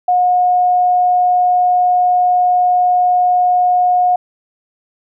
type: tone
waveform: sine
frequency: 722 Hz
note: F#5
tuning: 43 cents flat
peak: -9 dBFS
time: 0.08-4.16 s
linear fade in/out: 5 ms
effects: none